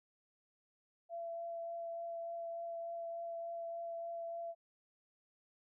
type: tone with vibrato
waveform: sine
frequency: 675 Hz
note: E5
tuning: 41 cents sharp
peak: -40 dBFS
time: 1.09-4.55 s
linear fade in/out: 50 ms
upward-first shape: triangle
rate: 3.4 Hz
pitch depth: 12 cents each way
effects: none